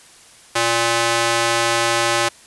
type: tone with high-pass filter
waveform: square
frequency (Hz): 116.54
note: A#2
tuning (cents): 0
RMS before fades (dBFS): -18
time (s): 0.55-2.29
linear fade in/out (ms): 10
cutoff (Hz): 630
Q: 0.57
effects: white hiss -46 dBFS RMS until 2.46 s + resampled to 24000 Hz